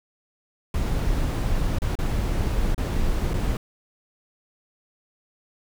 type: noise with dropouts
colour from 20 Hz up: brown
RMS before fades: -23 dBFS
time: 0.74-3.57 s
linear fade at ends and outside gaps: 2 ms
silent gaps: 1.786-1.819 / 1.954-1.988 / 2.746-2.779 / 3.335-3.34 s
effects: none